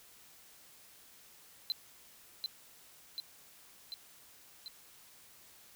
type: tone with echo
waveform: triangle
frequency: 4065 Hz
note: B7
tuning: 49 cents sharp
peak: -29 dBFS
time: 1.7-1.72 s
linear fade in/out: 0 ms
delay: 740 ms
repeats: 4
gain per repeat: -3 dB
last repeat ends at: 4.68 s
effects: white hiss -59 dBFS RMS until 5.75 s